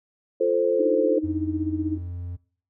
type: chord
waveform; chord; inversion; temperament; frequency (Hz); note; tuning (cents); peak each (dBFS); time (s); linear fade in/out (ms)
sine; F major; none; equal; 349.2 / 440 / 523.3; F4 / A4 / C5; 0 / 0 / 0; -26 / -22 / -22; 0.4-1.19; 10
type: tone with tremolo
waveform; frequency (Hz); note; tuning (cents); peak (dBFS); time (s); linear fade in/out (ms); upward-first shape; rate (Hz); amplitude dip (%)
sine; 311.1; D#4; 0; -21; 0.79-1.98; 10; sine; 16; 80
type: tone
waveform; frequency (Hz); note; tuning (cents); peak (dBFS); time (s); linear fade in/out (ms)
triangle; 88.1; F2; +16; -28; 1.23-2.37; 20
effects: noise-tail reverb RT60 0.5 s tail -21 dB re dry